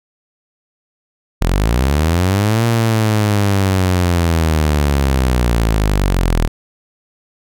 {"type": "linear two-way sweep", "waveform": "sawtooth", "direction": "up then down", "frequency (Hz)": [38.89, 117.2, 38.89], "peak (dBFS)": -8, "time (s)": [1.41, 6.48], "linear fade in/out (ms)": 10, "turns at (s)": 2.65, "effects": []}